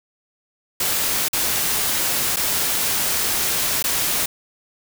white noise with dropouts, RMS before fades -21 dBFS, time 0.8-4.26 s, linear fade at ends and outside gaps 5 ms, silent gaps 1.285-1.33 / 2.361-2.368 / 3.826-3.84 s, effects none

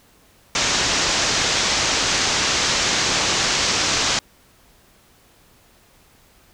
white low-pass noise, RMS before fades -20 dBFS, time 0.55-4.19 s, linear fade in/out 2 ms, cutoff 6900 Hz, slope 48 dB/octave, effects pink hiss -54 dBFS RMS until 6.53 s

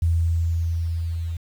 sine tone with level ramp, 83.4 Hz, E2, 21 cents sharp, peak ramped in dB -16 to -25 dBFS, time 0.02-1.37 s, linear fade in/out 5 ms, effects 8-bit

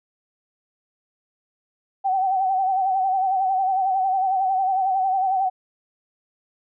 sine tone with vibrato, 762 Hz, G5, 49 cents flat, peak -18 dBFS, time 2.04-5.5 s, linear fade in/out 20 ms, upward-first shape sine, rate 11 Hz, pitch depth 55 cents each way, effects none

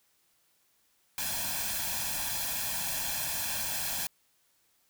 white noise with comb filter, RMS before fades -33 dBFS, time 1.18-4.07 s, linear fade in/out 2 ms, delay 1.2 ms, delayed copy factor +0.75, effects white hiss -70 dBFS RMS until 4.89 s

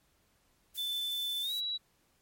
violet noise, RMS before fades -43 dBFS, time 0.74-1.61 s, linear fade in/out 20 ms
sine tone with pitch glide, 3520 to 3906 Hz, A7 to B7, 0 to -20 cents, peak -32 dBFS, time 0.77-1.78 s, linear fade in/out 20 ms, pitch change +180 cents, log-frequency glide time 1.42-1.53 s
effects pink hiss -71 dBFS RMS until 2.21 s + MP3 64 kbps

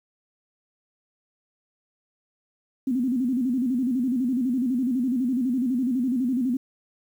sine tone with vibrato, 251.5 Hz, B3, 32 cents sharp, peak -21 dBFS, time 2.87-6.57 s, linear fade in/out 5 ms, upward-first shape square, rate 12 Hz, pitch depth 97 cents each way, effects 9-bit

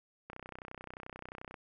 click train, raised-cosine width 0.5 ms, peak -29 dBFS, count 40, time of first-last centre 0.3-1.542 s, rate 31.4 Hz, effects none

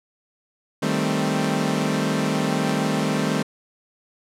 sawtooth chord, A half-diminished seventh, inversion second, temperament equal, 155.56 / 196 / 220 / 261.6 Hz, Eb3 / G3 / A3 / C4, 0 / 0 / 0 / 0 cents, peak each -22 dBFS, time 0.82-3.43 s, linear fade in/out 10 ms, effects low-pass 10000 Hz 12 dB/octave

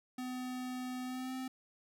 square tone with pitch glide, 252.8 to 259.3 Hz, B3 to C4, +41 to -15 cents, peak -39 dBFS, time 0.18-1.48 s, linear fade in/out 5 ms, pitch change +44 cents, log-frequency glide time 1.04-1.34 s, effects none

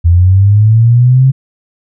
sine linear sweep, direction up, 82.9 to 134.9 Hz, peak -3 dBFS, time 0.04-1.32 s, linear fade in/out 20 ms, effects none

